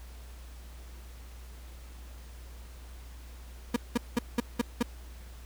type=tone bursts; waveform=35% pulse; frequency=238.7 Hz; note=A#3; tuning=41 cents sharp; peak=-22 dBFS; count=6; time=3.74-4.828 s; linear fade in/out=5 ms; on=23 ms; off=190 ms; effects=added 60 Hz sine -44 dBFS peak until 5.45 s + pink hiss -55 dBFS RMS until 5.45 s